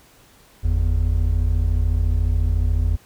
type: tone pair together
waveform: triangle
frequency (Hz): 48.3 / 82.41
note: G1 / E2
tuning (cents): -25 / 0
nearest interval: major sixth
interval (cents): 925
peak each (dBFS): -17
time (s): 0.63-2.97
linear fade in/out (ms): 20
effects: pink hiss -52 dBFS RMS until 3.05 s